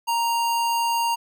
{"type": "tone", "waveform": "square", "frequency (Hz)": 932.3, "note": "A#5", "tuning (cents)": 0, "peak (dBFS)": -21, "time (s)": [0.07, 1.16], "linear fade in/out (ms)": 20, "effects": []}